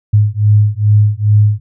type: beating tone pair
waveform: sine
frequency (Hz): 103.83 / 106.23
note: G#2 / G#2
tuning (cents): 0 / +40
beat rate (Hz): 2.4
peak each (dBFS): -10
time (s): 0.13-1.6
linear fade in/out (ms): 10
effects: none